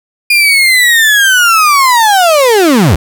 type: linear sweep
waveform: 35% pulse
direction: down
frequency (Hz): 2433 to 63.4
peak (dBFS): -3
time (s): 0.3-2.96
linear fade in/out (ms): 5
effects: none